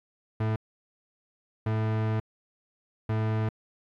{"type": "tone bursts at uneven times", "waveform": "40% pulse", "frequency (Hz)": 109.5, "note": "A2", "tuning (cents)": -8, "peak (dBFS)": -24, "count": 3, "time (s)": [[0.4, 0.56], [1.66, 2.2], [3.09, 3.49]], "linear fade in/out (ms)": 5, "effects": ["low-pass 2000 Hz 12 dB/octave", "11-bit"]}